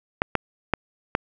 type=clicks; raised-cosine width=0.5 ms; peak=-4 dBFS; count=4; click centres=0.219 / 0.353 / 0.737 / 1.151 s; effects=none